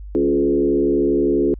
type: tone with frequency modulation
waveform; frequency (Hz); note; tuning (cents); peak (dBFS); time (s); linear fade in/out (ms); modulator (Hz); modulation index
sine; 350; F4; +4; -14; 0.15-1.54; 0; 72.3; 1.3
effects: added 50 Hz sine -31 dBFS peak until 1.59 s